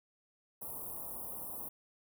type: band-stop noise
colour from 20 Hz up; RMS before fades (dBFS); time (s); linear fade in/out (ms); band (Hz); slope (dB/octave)
white; -43; 0.61-1.69; 10; 1100 to 10000; 48
effects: none